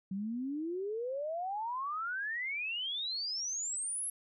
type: exponential sweep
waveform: sine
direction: up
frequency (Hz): 186.5 to 11310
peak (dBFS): -34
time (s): 0.11-4.1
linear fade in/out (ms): 5
effects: none